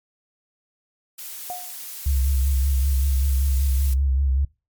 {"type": "noise", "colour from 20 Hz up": "blue", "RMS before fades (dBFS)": -35, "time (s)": [1.18, 3.94], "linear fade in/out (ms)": 5}
{"type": "tone with exponential decay", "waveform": "sine", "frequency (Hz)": 720, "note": "F#5", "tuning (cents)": -47, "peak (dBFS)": -26, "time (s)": [1.5, 1.8], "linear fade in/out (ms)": 0, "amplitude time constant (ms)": 65}
{"type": "tone with vibrato", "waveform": "sine", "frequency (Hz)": 67.5, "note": "C#2", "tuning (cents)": -45, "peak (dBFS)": -17, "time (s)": [2.06, 4.45], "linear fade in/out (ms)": 5, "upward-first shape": "sine", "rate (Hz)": 5.2, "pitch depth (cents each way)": 62}
{"effects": ["noise-tail reverb RT60 0.3 s tail -24 dB re dry", "MP3 96 kbps"]}